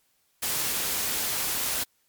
white noise, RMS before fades -28 dBFS, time 0.42-1.84 s, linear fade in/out 10 ms, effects white hiss -69 dBFS RMS until 2.08 s + MP3 96 kbps

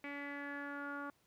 sawtooth tone with low-pass filter sweep, 284.9 Hz, C#4, 48 cents sharp, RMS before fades -44 dBFS, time 0.04-1.1 s, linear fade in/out 2 ms, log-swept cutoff 2200 to 1300 Hz, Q 6.9, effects pink hiss -74 dBFS RMS until 1.26 s + high-pass 60 Hz 12 dB/octave

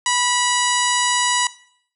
harmonic tone with a mistuned harmonic, 975 Hz, B5, 23 cents flat, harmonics 1 / 2 / 3 / 4 / 5 / 6 / 7 / 8 / 9 / 10, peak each -21 / -23 / -25 / -27 / -30 / -31 / -27 / -27 / -32 / -33 dBFS, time 0.06-1.47 s, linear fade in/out 2 ms, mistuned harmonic 1, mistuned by +17 cents, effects noise-tail reverb RT60 0.6 s tail -18 dB re dry

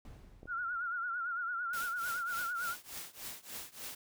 brown noise with exponential decay, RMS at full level -48 dBFS, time 0.05-1.34 s, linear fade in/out 1 ms, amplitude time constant 280 ms
clicks, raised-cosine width 2 ms, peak -37 dBFS, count 2, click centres 0.431 / 0.456 s
sine tone with vibrato, 1408 Hz, F6, 14 cents sharp, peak -34 dBFS, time 0.47-2.76 s, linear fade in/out 50 ms, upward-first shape triangle, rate 8.9 Hz, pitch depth 94 cents each way
white noise with tremolo, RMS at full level -42 dBFS, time 1.73-3.95 s, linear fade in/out 5 ms, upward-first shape triangle, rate 3.4 Hz, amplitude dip 95%
effects none

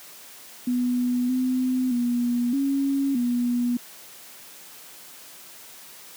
sine tone with pitch steps, 246.7 / 255.3 / 241.5 / 275.7 / 242.6 Hz, B3 / C4 / B3 / C#4 / B3, -2 / -42 / -39 / -9 / -31 cents, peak -20 dBFS, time 0.67-3.77 s, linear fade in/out 5 ms, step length 620 ms, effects white hiss -45 dBFS RMS until 6.16 s + high-pass 150 Hz 12 dB/octave

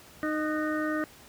harmonic tone with a mistuned harmonic, 307.9 Hz, D#4, 18 cents flat, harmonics 1 / 2 / 4 / 5 / 6, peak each -29 / -34 / -36 / -37 / -37 dBFS, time 0.23-1.04 s, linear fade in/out 0 ms, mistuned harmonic 5, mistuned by -47 cents, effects pink hiss -52 dBFS RMS until 1.28 s + high-pass 60 Hz 12 dB/octave

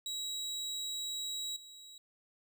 30% pulse tone with level steps, 3866 Hz, B7, 38 cents flat, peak -34 / -48 dBFS, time 0.06-1.98 s, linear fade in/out 2 ms, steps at 1.56 s, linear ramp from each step 5 ms, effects none

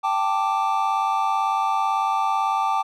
triangle chord, G suspended second, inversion none, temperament just, 784 / 882 / 1176 Hz, G5 / A5 / D6, 0 / +4 / +2 cents, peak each -22 dBFS, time 0.03-2.83 s, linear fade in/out 20 ms, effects none

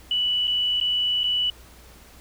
sine tone with dropouts, 2960 Hz, F#7, in tune, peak -20 dBFS, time 0.11-1.5 s, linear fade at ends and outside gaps 2 ms, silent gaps 0.472-0.477 / 0.801-0.811 / 1.234-1.24 s, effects added 60 Hz sine -49 dBFS peak until 2.2 s + pink hiss -50 dBFS RMS until 2.2 s

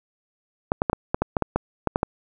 clicks, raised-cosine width 1 ms, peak -6 dBFS, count 12, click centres 0.719 / 0.819 / 0.898 / 0.931 / 1.145 / 1.22 / 1.368 / 1.423 / 1.56 / 1.873 / 1.959 / 2.031 s, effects none

